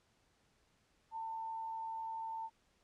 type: tone with amplitude modulation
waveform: sine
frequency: 897 Hz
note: A5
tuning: 33 cents sharp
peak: -38 dBFS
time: 1.11-2.5 s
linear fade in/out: 50 ms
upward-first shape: sine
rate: 80.2 Hz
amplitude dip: 30%
effects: pink hiss -74 dBFS RMS until 2.83 s + low-pass 8000 Hz 12 dB/octave